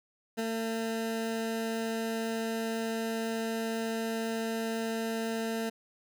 20% pulse tone with ADSR envelope, 225.5 Hz, A3, 43 cents sharp, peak -24 dBFS, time 0.37-5.7 s, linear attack 22 ms, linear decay 20 ms, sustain -2 dB, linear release 12 ms, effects none

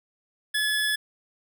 25% pulse tone, 1711 Hz, A6, 49 cents flat, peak -19 dBFS, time 0.54-0.96 s, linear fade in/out 10 ms, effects none

